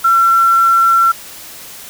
sine tone with quantisation, 1354 Hz, E6, 46 cents sharp, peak -7 dBFS, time 0.04-1.12 s, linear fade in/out 10 ms, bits 5, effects white hiss -33 dBFS RMS until 1.89 s

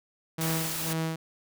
sawtooth tone with tremolo, 161.6 Hz, E3, 34 cents flat, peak -23 dBFS, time 0.38-1.16 s, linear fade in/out 5 ms, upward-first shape sine, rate 2 Hz, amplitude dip 80%
white noise, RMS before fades -33 dBFS, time 0.41-0.93 s, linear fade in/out 0 ms
effects none

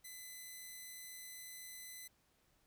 5% pulse tone, 2014 Hz, B6, 33 cents sharp, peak -39 dBFS, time 0.04-2.08 s, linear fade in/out 10 ms, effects pink hiss -75 dBFS RMS until 2.66 s

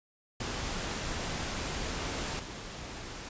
pink noise with level steps, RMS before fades -35 / -42 dBFS, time 0.4-3.29 s, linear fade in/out 5 ms, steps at 2.39 s, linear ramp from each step 5 ms, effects resampled to 16000 Hz

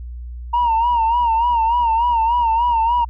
sine tone with vibrato, 932.3 Hz, A#5, in tune, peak -12 dBFS, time 0.53-3.05 s, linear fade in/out 10 ms, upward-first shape sine, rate 3.4 Hz, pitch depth 78 cents each way, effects tanh soft clip ceiling -11 dBFS + added 60 Hz sine -28 dBFS peak until 3.09 s

